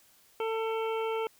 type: harmonic tone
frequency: 446.7 Hz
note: A4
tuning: 26 cents sharp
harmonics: 1 / 2 / 3 / 5 / 6 / 7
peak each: -30 / -36 / -40 / -44 / -46 / -47 dBFS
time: 0.4-1.27 s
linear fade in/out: 2 ms
effects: white hiss -62 dBFS RMS until 1.39 s